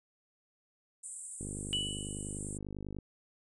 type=band-pass noise; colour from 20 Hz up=white; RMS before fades=-45 dBFS; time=1.03-2.58 s; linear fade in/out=10 ms; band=7600 to 9400 Hz; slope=96 dB/octave
type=click train; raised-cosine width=3 ms; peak=-29 dBFS; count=80; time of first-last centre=1.41-2.987 s; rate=50.1 Hz
type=tone with exponential decay; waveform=sine; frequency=2960 Hz; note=F#7; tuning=in tune; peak=-28 dBFS; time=1.73-2.38 s; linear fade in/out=0 ms; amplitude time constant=140 ms
effects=none